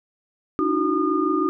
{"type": "tone cluster", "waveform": "sine", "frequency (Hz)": [293.5, 320, 369.3, 1218], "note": ["D4", "D#4", "F#4", "D#6"], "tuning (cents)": [-1, 49, -3, -37], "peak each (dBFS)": -24, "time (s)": [0.59, 1.49], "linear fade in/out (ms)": 0, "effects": []}